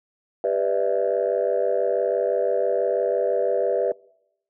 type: chord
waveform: sine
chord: E minor seventh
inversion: first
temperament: just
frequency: 395.6 / 494.4 / 593.3 / 659.3 Hz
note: G4 / B4 / D5 / E5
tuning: +16 / +2 / +18 / 0 cents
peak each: -26 / -22 / -24 / -25 dBFS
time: 0.44-3.92 s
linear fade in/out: 2 ms
effects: noise-tail reverb RT60 0.8 s tail -25 dB re dry + tanh soft clip ceiling -12 dBFS